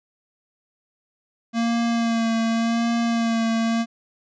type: tone with vibrato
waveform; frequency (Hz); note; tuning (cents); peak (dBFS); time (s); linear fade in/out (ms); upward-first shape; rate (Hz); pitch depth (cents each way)
square; 230; A#3; -23; -20; 1.53-3.86; 50; sine; 0.88; 25
effects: resampled to 16000 Hz